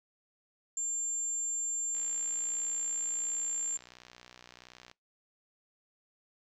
sine tone, 7320 Hz, A#8, 32 cents flat, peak -32 dBFS, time 0.77-3.77 s, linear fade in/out 2 ms
click train, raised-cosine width 0.2 ms, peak -33 dBFS, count 183, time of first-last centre 1.95-4.914 s, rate 61.4 Hz
effects noise-tail reverb RT60 0.2 s tail -24 dB re dry

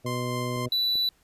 harmonic tone, 123.47 Hz, B2, in tune, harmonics 1 / 2 / 3 / 4 / 5, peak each -31 / -34 / -36 / -37 / -38 dBFS, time 0.04-0.69 s, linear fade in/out 20 ms
sawtooth tone with tremolo, 1046.5 Hz, C6, in tune, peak -28 dBFS, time 0.06-0.66 s, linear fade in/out 5 ms, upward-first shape triangle, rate 3.9 Hz, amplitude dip 30%
clicks, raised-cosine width 2 ms, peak -30 dBFS, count 3, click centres 0.566 / 0.665 / 0.955 s
triangle tone, 3962 Hz, B7, 5 cents sharp, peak -21 dBFS, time 0.72-1.09 s, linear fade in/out 2 ms
effects pink hiss -64 dBFS RMS until 1.23 s + resampled to 32000 Hz

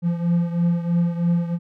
triangle beating tone pair, 171 / 174.1 Hz, F3 / F3, -36 / -5 cents, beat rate 3.1 Hz, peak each -17 / -22 dBFS, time 0.02-1.59 s, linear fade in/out 50 ms, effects none

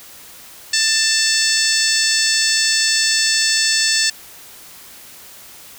harmonic tone, 887 Hz, A5, 14 cents sharp, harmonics 2 / 3 / 4 / 5 / 6 / 7 / 8 / 9, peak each -21 / -25 / -25 / -20 / -20 / -25 / -25 / -22 dBFS, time 0.73-4.1 s, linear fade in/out 5 ms, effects white hiss -40 dBFS RMS until 5.78 s

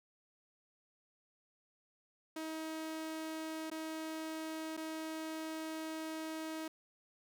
sawtooth tone with dropouts, 317.6 Hz, D#4, 36 cents sharp, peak -36 dBFS, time 2.36-6.68 s, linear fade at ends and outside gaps 5 ms, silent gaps 3.701-3.714 / 4.768-4.774 s, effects none

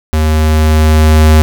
square tone with level ramp, 77.78 Hz, D#2, in tune, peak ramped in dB -9 to -3 dBFS, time 0.13-1.42 s, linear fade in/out 0 ms, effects none

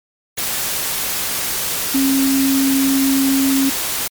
sine tone in noise, 270.7 Hz, C#4, 41 cents flat, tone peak -13 dBFS, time 1.94-3.7 s, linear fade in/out 10 ms, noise white, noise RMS -21 dBFS, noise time 0.37-4.08 s, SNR +5 dB, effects MP3 96 kbps

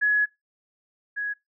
sine tone pair in turn, 1687 / 1668.6 Hz, G#6 / G#6, +27 / +8 cents, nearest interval unison, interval 19 cents, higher first, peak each -18 / -26 dBFS, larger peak first, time 0.01-0.26 / 1.16-1.34 s, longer first, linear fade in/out 20 ms, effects noise-tail reverb RT60 0.2 s tail -25 dB re dry

